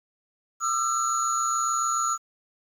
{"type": "tone cluster", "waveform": "sine", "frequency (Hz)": [1212, 1339, 6800], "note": ["D#6", "E6", "G#8"], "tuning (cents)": [-46, 27, 40], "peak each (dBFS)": [-27, -24, -27], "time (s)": [0.6, 2.18], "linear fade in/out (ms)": 50, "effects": ["tanh soft clip ceiling -18 dBFS", "9-bit"]}